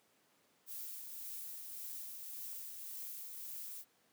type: noise with tremolo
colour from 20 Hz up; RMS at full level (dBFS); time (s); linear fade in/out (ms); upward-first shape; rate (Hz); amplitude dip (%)
violet; -45; 0.66-3.85; 50; triangle; 1.8; 35
effects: pink hiss -72 dBFS RMS until 4.12 s + high-pass 200 Hz 12 dB/octave